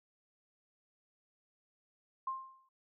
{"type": "tone with exponential decay", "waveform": "sine", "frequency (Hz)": 1057, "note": "C6", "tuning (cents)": 17, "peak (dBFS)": -32, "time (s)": [2.27, 2.69], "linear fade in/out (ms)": 5, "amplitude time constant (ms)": 90, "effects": []}